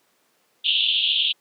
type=band-pass noise; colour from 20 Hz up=pink; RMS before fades=-21 dBFS; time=0.64-1.33 s; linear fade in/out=20 ms; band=2800 to 3700 Hz; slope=96 dB/octave; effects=pink hiss -64 dBFS RMS until 1.4 s + high-pass 300 Hz 12 dB/octave